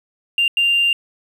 triangle tone bursts at uneven times, 2789 Hz, F7, 3 cents flat, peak -10 dBFS, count 2, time 0.38-0.48 / 0.57-0.93 s, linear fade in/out 2 ms, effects tanh soft clip ceiling -10 dBFS

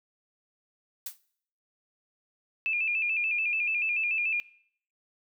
blue noise with exponential decay, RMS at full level -31 dBFS, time 1.06-1.18 s, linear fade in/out 5 ms, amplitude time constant 26 ms
sine tone with vibrato, 2521 Hz, D#7, 22 cents sharp, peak -25 dBFS, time 2.66-4.4 s, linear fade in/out 0 ms, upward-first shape square, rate 6.9 Hz, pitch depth 72 cents each way
effects noise-tail reverb RT60 0.6 s tail -20 dB re dry

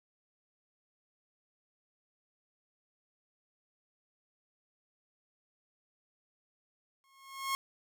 sawtooth tone with exponential growth, 1084 Hz, C#6, 39 cents flat, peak -25 dBFS, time 7.04-7.55 s, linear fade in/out 0 ms, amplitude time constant 110 ms, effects none

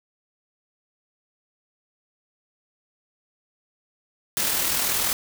white noise with amplitude modulation, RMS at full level -22 dBFS, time 4.37-5.13 s, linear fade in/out 0 ms, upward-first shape sine, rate 40.3 Hz, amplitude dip 40%, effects none

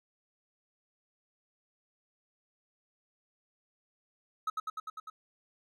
triangle tone with echo, 1280 Hz, D#6, 49 cents sharp, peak -27 dBFS, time 4.47-4.5 s, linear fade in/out 5 ms, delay 100 ms, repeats 6, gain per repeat -2 dB, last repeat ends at 5.1 s, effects none

